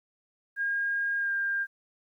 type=tone with pitch glide; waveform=sine; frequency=1622 to 1599.7 Hz; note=G#6 to G6; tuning=-41 to +35 cents; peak=-26 dBFS; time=0.56-1.67 s; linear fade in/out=50 ms; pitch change=-24 cents; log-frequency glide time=1.18-1.32 s; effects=11-bit

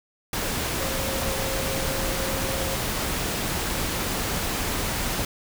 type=tone in noise; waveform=sine; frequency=535 Hz; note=C5; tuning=38 cents sharp; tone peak=-32 dBFS; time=0.8-2.76 s; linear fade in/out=2 ms; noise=pink; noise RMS=-27 dBFS; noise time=0.33-5.25 s; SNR=-8 dB; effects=none

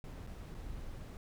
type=noise with dropouts; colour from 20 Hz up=brown; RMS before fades=-45 dBFS; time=0.04-1.17 s; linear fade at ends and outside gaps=1 ms; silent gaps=0.267-0.272 / 0.544-0.548 s; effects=none

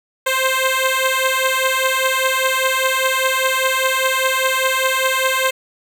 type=beating tone pair; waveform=10% pulse; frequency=522 / 527 Hz; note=C5 / C5; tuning=-4 / +12 cents; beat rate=5 Hz; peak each=-10 dBFS; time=0.26-5.51 s; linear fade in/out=10 ms; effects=none

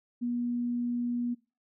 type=tone; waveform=sine; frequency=241.2 Hz; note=B3; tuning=41 cents flat; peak=-28 dBFS; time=0.21-1.35 s; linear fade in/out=20 ms; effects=noise-tail reverb RT60 0.3 s tail -21 dB re dry

